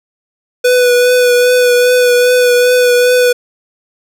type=tone with vibrato; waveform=square; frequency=493.9 Hz; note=B4; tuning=in tune; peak=-7 dBFS; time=0.64-3.33 s; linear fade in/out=10 ms; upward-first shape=triangle; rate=2.5 Hz; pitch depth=23 cents each way; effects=none